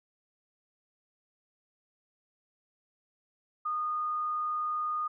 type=tone; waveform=sine; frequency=1228 Hz; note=D#6; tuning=23 cents flat; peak=-29 dBFS; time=3.65-5.08 s; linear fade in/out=10 ms; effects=none